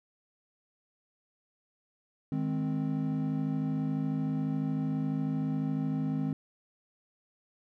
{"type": "chord", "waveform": "triangle", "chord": "Ab major", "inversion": "second", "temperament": "equal", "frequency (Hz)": [155.56, 207.7, 261.6], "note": ["Eb3", "Ab3", "C4"], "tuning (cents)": [0, 0, 0], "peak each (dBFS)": [-30, -34, -30], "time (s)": [2.32, 6.33], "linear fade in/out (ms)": 2, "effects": []}